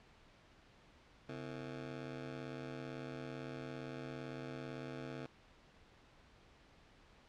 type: ring-modulated tone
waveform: 20% pulse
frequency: 196 Hz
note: G3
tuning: in tune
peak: -36 dBFS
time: 1.29-5.26 s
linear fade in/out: 0 ms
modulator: 59.1 Hz
effects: pink hiss -64 dBFS RMS until 7.28 s + low-pass 4000 Hz 12 dB/octave